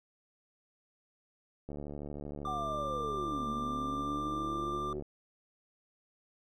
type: click train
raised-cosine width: 2 ms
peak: -29 dBFS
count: 244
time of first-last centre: 1.69-5.023 s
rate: 72.9 Hz
type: tone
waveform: triangle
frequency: 1187 Hz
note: D6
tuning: 18 cents sharp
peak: -33 dBFS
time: 2.45-4.93 s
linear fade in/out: 2 ms
type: linear two-way sweep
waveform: sine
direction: down then up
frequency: 763 to 225.5 to 378.1 Hz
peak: -38 dBFS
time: 2.47-5 s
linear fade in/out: 5 ms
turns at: 3.47 s
effects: none